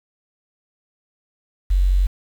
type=tone with quantisation; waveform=sine; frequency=46.23 Hz; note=F#1; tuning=1 cent flat; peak=-13 dBFS; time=1.7-2.07 s; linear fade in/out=10 ms; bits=7; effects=none